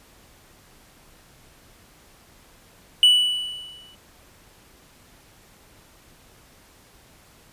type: tone with exponential decay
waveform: triangle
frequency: 2960 Hz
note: F#7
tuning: in tune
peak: -8 dBFS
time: 3.03-3.95 s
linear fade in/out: 1 ms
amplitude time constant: 200 ms
effects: pink hiss -53 dBFS RMS until 7.52 s + resampled to 32000 Hz